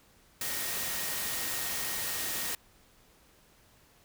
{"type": "tone in noise", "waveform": "sine", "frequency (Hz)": 1864.7, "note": "A#6", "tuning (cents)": 0, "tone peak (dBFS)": -44, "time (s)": [0.41, 2.55], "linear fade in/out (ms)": 2, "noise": "white", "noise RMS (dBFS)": -34, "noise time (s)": [0.41, 2.55], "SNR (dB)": -13, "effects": ["pink hiss -62 dBFS RMS until 4.04 s"]}